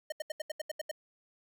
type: tone bursts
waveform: square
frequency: 614 Hz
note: D#5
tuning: 23 cents flat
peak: -34 dBFS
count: 9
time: 0.1-0.914 s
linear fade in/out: 5 ms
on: 22 ms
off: 77 ms
effects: none